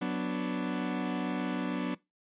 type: chord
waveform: 40% pulse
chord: B minor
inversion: second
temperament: equal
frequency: 185 / 246.9 / 293.7 Hz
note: F#3 / B3 / D4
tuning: 0 / 0 / 0 cents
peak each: -34 dBFS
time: 0.01-1.95 s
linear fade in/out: 10 ms
effects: noise-tail reverb RT60 0.2 s tail -21 dB re dry + resampled to 8000 Hz